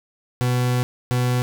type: tone pair in turn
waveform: 40% pulse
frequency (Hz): 124.3 / 124.3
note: B2 / B2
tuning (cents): +12 / +12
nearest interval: unison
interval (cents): 0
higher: neither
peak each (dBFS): -17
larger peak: neither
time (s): 0.41-0.83 / 1.11-1.42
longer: first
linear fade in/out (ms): 0
effects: none